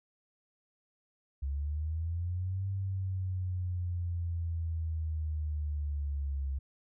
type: linear two-way sweep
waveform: sine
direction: up then down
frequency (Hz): 67.6 to 97.5 to 67.6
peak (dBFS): -31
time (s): 1.42-6.59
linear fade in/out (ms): 10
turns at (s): 2.68
effects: none